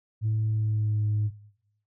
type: tone with pitch glide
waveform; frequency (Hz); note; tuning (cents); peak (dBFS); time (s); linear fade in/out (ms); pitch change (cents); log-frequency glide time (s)
sine; 109.1 to 105.69; A2 to G#2; -14 to +31; -21; 0.21-1.31; 50; -55; 0.48-1.06
effects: noise-tail reverb RT60 0.9 s tail -21 dB re dry + tanh soft clip ceiling -20 dBFS